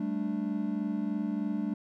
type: chord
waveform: triangle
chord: G suspended second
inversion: none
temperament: equal with one note detuned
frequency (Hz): 196 / 219.2 / 293.7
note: G3 / A3 / D4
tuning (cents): 0 / -6 / 0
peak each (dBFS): -32 / -31 / -32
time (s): 0-1.74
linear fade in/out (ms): 5
effects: none